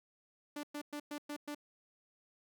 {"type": "tone bursts", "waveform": "sawtooth", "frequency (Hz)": 293.7, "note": "D4", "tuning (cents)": 0, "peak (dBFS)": -36, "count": 6, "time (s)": [0.56, 1.548], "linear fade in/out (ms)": 5, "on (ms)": 73, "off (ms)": 110, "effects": ["13-bit"]}